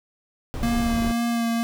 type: noise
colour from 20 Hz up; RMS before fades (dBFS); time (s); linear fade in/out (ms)
brown; -28; 0.54-1.12; 0
type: tone with vibrato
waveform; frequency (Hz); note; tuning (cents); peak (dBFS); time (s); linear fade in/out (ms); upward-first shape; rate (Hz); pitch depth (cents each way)
square; 233.1; A#3; 0; -22; 0.63-1.63; 0; sine; 2; 17
effects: none